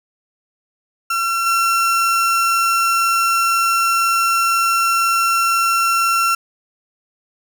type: tone with level steps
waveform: 35% pulse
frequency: 1357 Hz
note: E6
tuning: 50 cents sharp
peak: -15 / -12 dBFS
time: 1.1-6.35 s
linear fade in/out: 5 ms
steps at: 1.46 s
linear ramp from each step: 5 ms
effects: none